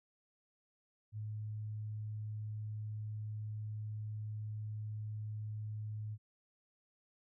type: tone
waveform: sine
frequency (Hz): 107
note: A2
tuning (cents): -48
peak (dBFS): -39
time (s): 1.12-6.18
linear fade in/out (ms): 50
effects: none